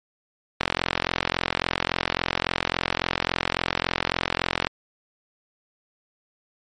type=click train; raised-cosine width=0.3 ms; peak=-4 dBFS; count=178; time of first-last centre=0.61-4.67 s; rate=43.6 Hz; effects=MP3 48 kbps